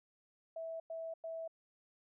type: tone bursts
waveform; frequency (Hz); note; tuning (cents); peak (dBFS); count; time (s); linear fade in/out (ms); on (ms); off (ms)
sine; 654; E5; -14; -40; 3; 0.56-1.478; 5; 240; 99
effects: none